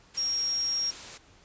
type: tone in noise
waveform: sine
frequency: 5588 Hz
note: F8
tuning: in tune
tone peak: -26 dBFS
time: 0.17-0.91 s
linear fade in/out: 10 ms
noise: white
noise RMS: -42 dBFS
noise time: 0.14-1.18 s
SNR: +13 dB
effects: pink hiss -58 dBFS RMS until 1.44 s + resampled to 16000 Hz